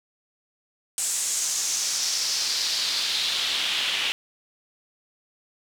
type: noise with band-pass filter sweep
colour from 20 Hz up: pink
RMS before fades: -26 dBFS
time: 0.98-4.12 s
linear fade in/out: 0 ms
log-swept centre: 8000 to 2900 Hz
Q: 2.9
effects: none